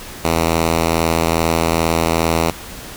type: tone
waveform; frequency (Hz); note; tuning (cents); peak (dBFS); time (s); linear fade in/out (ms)
5% pulse; 82.41; E2; 0; -3; 0.24-2.51; 5
effects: pink hiss -33 dBFS RMS until 2.96 s